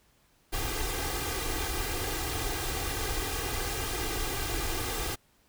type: noise with comb filter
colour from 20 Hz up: pink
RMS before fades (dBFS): -32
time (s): 0.52-5.16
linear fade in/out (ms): 20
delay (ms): 2.5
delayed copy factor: +0.8
effects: pink hiss -66 dBFS RMS until 5.48 s